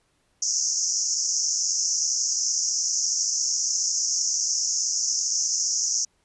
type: band-pass noise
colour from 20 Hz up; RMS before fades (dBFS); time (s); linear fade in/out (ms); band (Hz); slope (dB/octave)
white; -25; 0.42-6.05; 5; 5300 to 6800; 96
effects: pink hiss -68 dBFS RMS until 6.24 s + resampled to 24000 Hz